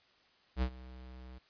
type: tone with ADSR envelope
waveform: square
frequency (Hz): 63.3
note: B1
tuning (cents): +43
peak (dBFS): -28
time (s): 0.56-1.39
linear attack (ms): 62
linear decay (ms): 73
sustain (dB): -20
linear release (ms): 15
effects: white hiss -67 dBFS RMS until 1.49 s + resampled to 11025 Hz